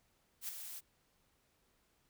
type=noise with ADSR envelope; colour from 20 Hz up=blue; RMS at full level=-39 dBFS; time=0.41-0.81 s; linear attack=77 ms; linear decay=6 ms; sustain=-8 dB; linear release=30 ms; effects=pink hiss -75 dBFS RMS until 2.09 s